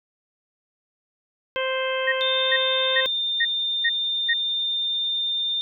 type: harmonic tone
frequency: 523.3 Hz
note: C5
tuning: in tune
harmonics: 1 / 2 / 3 / 4 / 5 / 6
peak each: -25 / -31 / -31 / -33 / -33 / -32 dBFS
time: 1.56-3.06 s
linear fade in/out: 0 ms
type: tone bursts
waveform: sine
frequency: 1864.7 Hz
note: A#6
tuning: in tune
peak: -18 dBFS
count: 6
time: 2.07-4.338 s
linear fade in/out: 10 ms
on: 53 ms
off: 390 ms
type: tone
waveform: sine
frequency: 3609 Hz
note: A7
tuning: 43 cents sharp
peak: -22 dBFS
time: 2.21-5.61 s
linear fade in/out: 0 ms
effects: none